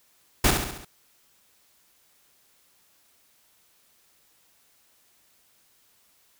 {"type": "noise with echo", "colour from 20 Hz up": "pink", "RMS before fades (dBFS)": -19, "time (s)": [0.44, 0.51], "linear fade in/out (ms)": 5, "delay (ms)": 68, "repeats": 5, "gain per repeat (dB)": -5, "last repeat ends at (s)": 0.85, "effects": ["white hiss -63 dBFS RMS until 6.39 s"]}